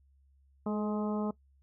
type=harmonic tone with a mistuned harmonic; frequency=210 Hz; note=G#3; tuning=19 cents sharp; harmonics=1 / 2 / 3 / 4 / 5 / 6; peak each=-31 / -37 / -41 / -43 / -45 / -47 dBFS; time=0.66-1.31 s; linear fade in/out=5 ms; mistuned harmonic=2; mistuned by=+29 cents; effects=noise-tail reverb RT60 0.1 s tail -19 dB re dry + added 68 Hz sine -62 dBFS peak until 1.62 s